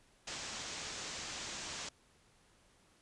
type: low-pass noise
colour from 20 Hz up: white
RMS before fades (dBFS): -44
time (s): 0.27-1.89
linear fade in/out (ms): 5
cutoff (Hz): 7500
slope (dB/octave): 48
effects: pink hiss -68 dBFS RMS until 3.01 s + resampled to 24000 Hz